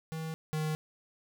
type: tone pair in turn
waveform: square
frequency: 160 / 155.18 Hz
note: D#3 / D#3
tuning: +49 / -4 cents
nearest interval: minor second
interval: 53 cents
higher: first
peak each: -36 / -31 dBFS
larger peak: second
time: 0.12-0.34 / 0.53-0.75 s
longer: neither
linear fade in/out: 0 ms
effects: none